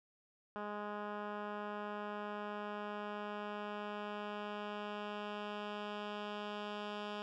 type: tone with low-pass filter sweep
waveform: 10% pulse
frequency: 207.7 Hz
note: G#3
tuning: in tune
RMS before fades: -43 dBFS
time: 0.56-7.22 s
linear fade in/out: 0 ms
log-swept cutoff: 1600 to 3400 Hz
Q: 1.4
effects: none